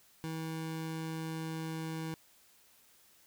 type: tone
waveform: 25% pulse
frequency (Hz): 160.7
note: E3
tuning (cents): -44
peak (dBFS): -33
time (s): 0.24-2.14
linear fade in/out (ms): 0
effects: white hiss -64 dBFS RMS until 3.26 s